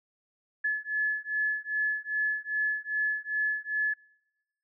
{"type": "beating tone pair", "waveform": "sine", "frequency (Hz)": [1714, 1716.5], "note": ["A6", "A6"], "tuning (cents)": [-46, -43], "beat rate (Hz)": 2.5, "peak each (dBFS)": -30, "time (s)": [0.64, 3.94], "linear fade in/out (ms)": 10, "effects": ["noise-tail reverb RT60 1.0 s tail -26 dB re dry"]}